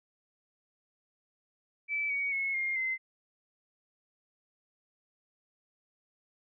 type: tone with pitch steps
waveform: sine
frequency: 2312 / 2247 / 2185 / 2124 / 2065 Hz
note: D7 / C#7 / C#7 / C7 / C7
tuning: -28 / +23 / -26 / +25 / -23 cents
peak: -29 dBFS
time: 1.88-2.98 s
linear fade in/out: 50 ms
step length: 220 ms
effects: none